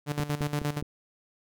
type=tone with tremolo; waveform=sawtooth; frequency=146.83 Hz; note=D3; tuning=in tune; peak=-22 dBFS; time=0.06-0.82 s; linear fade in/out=50 ms; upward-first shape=square; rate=8.5 Hz; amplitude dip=75%
type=click train; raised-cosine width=3 ms; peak=-20 dBFS; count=4; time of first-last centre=0.2-0.825 s; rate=4.8 Hz
effects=none